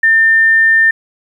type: tone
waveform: sine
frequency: 1800 Hz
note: A6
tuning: 39 cents sharp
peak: -6 dBFS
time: 0.03-0.91 s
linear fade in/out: 5 ms
effects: 7-bit